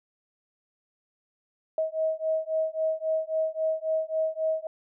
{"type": "beating tone pair", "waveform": "sine", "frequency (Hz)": [634, 637.7], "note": ["D#5", "D#5"], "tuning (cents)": [32, 42], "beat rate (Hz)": 3.7, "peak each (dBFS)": -28, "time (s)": [1.78, 4.67], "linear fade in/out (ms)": 2, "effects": []}